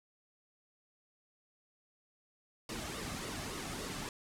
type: noise with flanger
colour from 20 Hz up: pink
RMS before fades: -41 dBFS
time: 2.69-4.09 s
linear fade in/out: 2 ms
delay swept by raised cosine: 1.2 to 2.15 ms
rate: 3.5 Hz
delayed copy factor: -0.55
effects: low-pass 10000 Hz 12 dB/octave